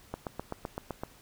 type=click train; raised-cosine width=1 ms; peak=-20 dBFS; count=8; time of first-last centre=0.14-1.035 s; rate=7.82 Hz; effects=pink hiss -57 dBFS RMS until 1.21 s